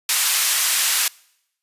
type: band-pass noise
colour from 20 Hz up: white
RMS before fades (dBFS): -19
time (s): 0.09-1.08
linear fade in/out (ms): 2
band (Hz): 1300 to 13000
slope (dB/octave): 12
effects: noise-tail reverb RT60 0.8 s tail -25 dB re dry + resampled to 32000 Hz